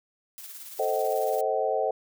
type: noise with tremolo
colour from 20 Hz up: blue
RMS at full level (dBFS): -41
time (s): 0.38-1.41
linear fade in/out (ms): 0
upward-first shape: square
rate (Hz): 18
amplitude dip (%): 35
type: chord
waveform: sine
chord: A diminished seventh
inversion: none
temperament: just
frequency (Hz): 440 / 528 / 633.6 / 760.3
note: A4 / C5 / Eb5 / Gb5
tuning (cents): 0 / +16 / +31 / +47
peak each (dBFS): -29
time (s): 0.79-1.91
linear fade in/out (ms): 5
effects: none